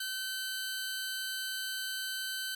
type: tone cluster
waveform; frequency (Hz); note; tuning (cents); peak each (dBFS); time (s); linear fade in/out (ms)
20% pulse; 1533 / 3970 / 4210; G6 / B7 / C8; -39 / +8 / +10; -31 / -38 / -40; 0-2.55; 5
effects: none